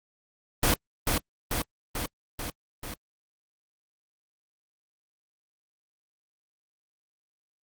pink noise with echo, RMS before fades -22 dBFS, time 0.63-0.74 s, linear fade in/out 2 ms, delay 440 ms, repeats 5, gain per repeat -3 dB, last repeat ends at 2.94 s, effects Opus 24 kbps

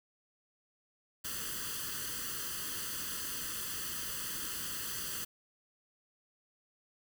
white noise with comb filter, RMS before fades -39 dBFS, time 1.24-5.25 s, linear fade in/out 10 ms, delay 0.65 ms, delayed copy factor +0.85, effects none

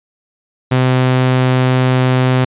sawtooth tone, 128.3 Hz, C3, 34 cents flat, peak -6 dBFS, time 0.71-2.45 s, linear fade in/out 10 ms, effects resampled to 8000 Hz

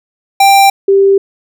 square / sine tone pair in turn, 788 / 392.8 Hz, G5 / G4, +9 / +4 cents, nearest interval octave, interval 1205 cents, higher first, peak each -4 dBFS, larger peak neither, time 0.4-0.7 / 0.88-1.18 s, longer neither, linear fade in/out 5 ms, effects none

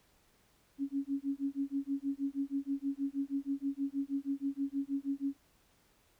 sine tone with tremolo, 277.2 Hz, C#4, in tune, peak -29 dBFS, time 0.78-5.37 s, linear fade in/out 50 ms, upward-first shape sine, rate 6.3 Hz, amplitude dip 100%, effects pink hiss -69 dBFS RMS until 6.19 s

